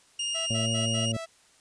sawtooth tone with pitch glide, 2832 to 2853 Hz, F7 to F7, +23 to +36 cents, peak -25 dBFS, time 0.19-1.12 s, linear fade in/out 5 ms, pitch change +13 cents, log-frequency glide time 0.58-0.71 s
sawtooth tone bursts, 658 Hz, E5, 3 cents flat, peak -31 dBFS, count 5, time 0.34-1.262 s, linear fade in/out 20 ms, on 130 ms, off 68 ms
harmonic tone, 112.9 Hz, A2, 45 cents sharp, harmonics 1 / 2 / 3 / 4 / 5 / 6, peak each -29 / -32 / -44 / -45 / -37 / -45 dBFS, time 0.5-1.17 s, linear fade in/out 5 ms
effects white hiss -60 dBFS RMS until 1.6 s + resampled to 22050 Hz

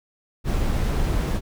brown noise, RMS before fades -22 dBFS, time 0.44-1.41 s, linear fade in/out 50 ms, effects none

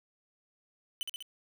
45% pulse tone with echo, 3009 Hz, F#7, 28 cents sharp, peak -32 dBFS, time 1.01-1.03 s, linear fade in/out 0 ms, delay 65 ms, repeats 3, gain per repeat -3 dB, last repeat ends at 1.225 s, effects none

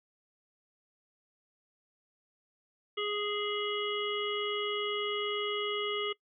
harmonic tone, 415.3 Hz, G#4, in tune, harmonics 1 / 3 / 5 / 7 / 8, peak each -34 / -38 / -40 / -38 / -41 dBFS, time 2.97-6.13 s, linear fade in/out 10 ms, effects noise-tail reverb RT60 0.1 s tail -21 dB re dry

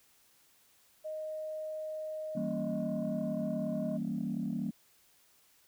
sine tone, 622.3 Hz, D#5, in tune, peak -36 dBFS, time 1.04-3.98 s, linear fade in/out 20 ms
sine chord, E diminished seventh, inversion none, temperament equal, 164.81 / 196 / 233.1 / 277.2 Hz, E3 / G3 / Bb3 / Db4, 0 / 0 / 0 / 0 cents, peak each -39 / -36 / -35 / -40 dBFS, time 2.35-4.71 s, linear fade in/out 10 ms
effects tanh soft clip ceiling -25 dBFS + white hiss -66 dBFS RMS until 5.67 s

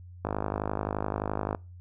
click train, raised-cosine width 1 ms, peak -15 dBFS, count 68, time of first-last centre 0.25-1.548 s, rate 51.6 Hz, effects noise-tail reverb RT60 0.3 s tail -25 dB re dry + added 89 Hz sine -44 dBFS peak until 1.8 s

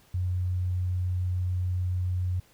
sine tone, 90.7 Hz, F#2, 34 cents flat, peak -25 dBFS, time 0.14-2.4 s, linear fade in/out 5 ms, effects pink hiss -60 dBFS RMS until 2.53 s

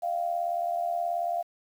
sine tone with amplitude modulation, 693 Hz, F5, 14 cents flat, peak -23 dBFS, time 0.02-1.43 s, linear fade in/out 20 ms, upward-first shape sine, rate 78.6 Hz, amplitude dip 70%, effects 9-bit

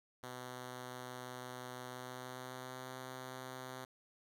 5% pulse tone with pitch glide, 125.9 to 128.92 Hz, B2 to C3, +34 to -25 cents, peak -34 dBFS, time 0.23-3.85 s, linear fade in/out 5 ms, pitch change +41 cents, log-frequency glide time 1.87-2.85 s, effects none

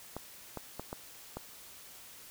clicks, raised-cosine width 1 ms, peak -24 dBFS, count 5, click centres 0.166 / 0.573 / 0.796 / 0.929 / 1.37 s, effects white hiss -52 dBFS RMS until 2.3 s

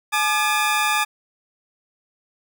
20% pulse tone pair together, 851 / 1203.5 Hz, G#5 / D6, +42 / +42 cents, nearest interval tritone, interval 600 cents, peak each -16 dBFS, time 0.12-1.05 s, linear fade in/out 20 ms, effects none

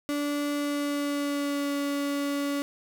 35% pulse tone with pitch glide, 290 to 283.9 Hz, D4 to C#4, -22 to +41 cents, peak -25 dBFS, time 0.09-2.62 s, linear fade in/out 0 ms, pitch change -37 cents, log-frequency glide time 0.51-1.74 s, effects none

